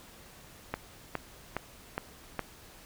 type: click train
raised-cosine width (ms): 0.5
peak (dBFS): -16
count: 5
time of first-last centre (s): 0.74-2.393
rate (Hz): 2.42
effects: pink hiss -53 dBFS RMS until 2.85 s